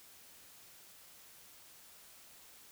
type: silence
effects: white hiss -58 dBFS RMS until 2.71 s